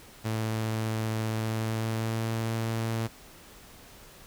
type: tone with pitch glide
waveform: sawtooth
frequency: 110.6 to 113.19 Hz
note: A2 to A2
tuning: +9 to +49 cents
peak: -24 dBFS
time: 0.24-3.08 s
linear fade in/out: 20 ms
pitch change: +40 cents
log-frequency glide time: 1.37-2.49 s
effects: pink hiss -51 dBFS RMS until 4.26 s